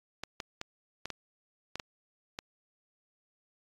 clicks, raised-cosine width 0.2 ms, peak -19 dBFS, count 8, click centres 0.236 / 0.402 / 0.614 / 1.056 / 1.103 / 1.756 / 1.798 / 2.389 s, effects AAC 32 kbps

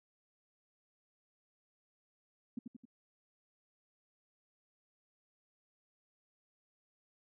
sine tone with echo, 240 Hz, B3, 49 cents flat, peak -36 dBFS, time 2.57-2.59 s, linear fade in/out 5 ms, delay 88 ms, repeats 3, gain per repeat -5 dB, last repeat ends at 2.854 s, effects none

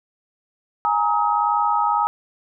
sine chord, Ab suspended second, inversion none, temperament equal with one note detuned, 830.6 / 932.3 / 1269.2 Hz, Ab5 / Bb5 / Eb6, 0 / 0 / +34 cents, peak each -21 dBFS, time 0.85-2.07 s, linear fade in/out 0 ms, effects none

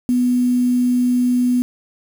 sine tone with quantisation, 247.3 Hz, B3, 3 cents sharp, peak -13 dBFS, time 0.09-1.62 s, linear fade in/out 0 ms, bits 6, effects none

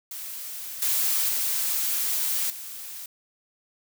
blue noise with level steps, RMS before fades -36 / -24 / -26 / -38 dBFS, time 0.11-3.06 s, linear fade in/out 2 ms, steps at 0.82 / 1.29 / 2.5 s, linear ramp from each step 2 ms, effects none

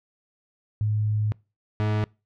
sine / 40% pulse tone pair in turn, 106.4 / 106.4 Hz, G#2 / G#2, +42 / +42 cents, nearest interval unison, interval 0 cents, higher neither, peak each -21 dBFS, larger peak neither, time 0.81-1.32 / 1.8-2.04 s, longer first, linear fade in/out 0 ms, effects noise-tail reverb RT60 0.3 s tail -25 dB re dry + low-pass 3000 Hz 12 dB/octave

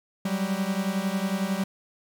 45% pulse beating tone pair, 187.8 / 198.8 Hz, F#3 / G3, +26 / +25 cents, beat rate 11 Hz, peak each -28 dBFS, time 0.25-1.64 s, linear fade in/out 5 ms, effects none

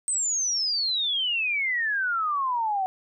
sine exponential sweep, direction down, 8372 to 740 Hz, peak -23 dBFS, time 0.08-2.86 s, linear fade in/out 0 ms, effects none

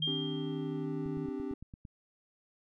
sine tone, 155.56 Hz, D#3, in tune, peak -38 dBFS, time 0-1.26 s, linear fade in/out 2 ms
sine tone with exponential decay, 3201 Hz, G7, 36 cents sharp, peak -28 dBFS, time 0.02-0.85 s, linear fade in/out 5 ms, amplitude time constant 180 ms
triangle chord, C suspended second, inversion none, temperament equal, 261.6 / 293.7 / 392 Hz, C4 / D4 / G4, 0 / 0 / 0 cents, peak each -37 / -37 / -38 dBFS, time 0.07-1.54 s, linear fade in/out 5 ms
click train, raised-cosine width 5 ms, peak -34 dBFS, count 8, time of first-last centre 1.06-1.852 s, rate 8.84 Hz
effects none

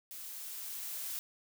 blue noise with level ramp, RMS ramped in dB -46 to -39 dBFS, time 0.11-1.19 s, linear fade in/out 0 ms, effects none

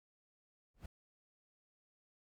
brown noise with exponential growth, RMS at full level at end -43 dBFS, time 0.74-0.86 s, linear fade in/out 5 ms, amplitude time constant 26 ms, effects none

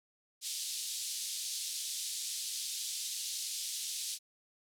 pink band-pass noise, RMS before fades -39 dBFS, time 0.41-4.19 s, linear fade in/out 50 ms, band 3700 to 11000 Hz, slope 24 dB/octave, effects none

